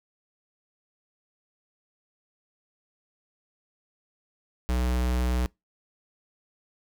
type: tone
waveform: square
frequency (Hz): 61.8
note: B1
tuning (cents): +2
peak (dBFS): -24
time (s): 4.69-5.46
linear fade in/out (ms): 0
effects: noise-tail reverb RT60 0.2 s tail -25 dB re dry